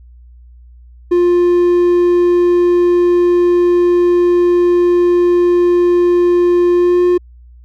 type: tone with pitch glide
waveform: triangle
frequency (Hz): 351.6 to 355.7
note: F4 to F4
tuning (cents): +12 to +32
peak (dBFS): -6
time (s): 1.11-7.18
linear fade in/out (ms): 10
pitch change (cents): +20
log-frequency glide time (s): 6.74-7.04
effects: added 60 Hz sine -37 dBFS peak until 7.64 s